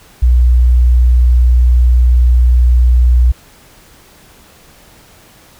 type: tone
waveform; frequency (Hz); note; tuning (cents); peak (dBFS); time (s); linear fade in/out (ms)
sine; 61.1; B1; -18; -4; 0.22-3.32; 10
effects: tanh soft clip ceiling 0 dBFS + pink hiss -43 dBFS RMS until 5.59 s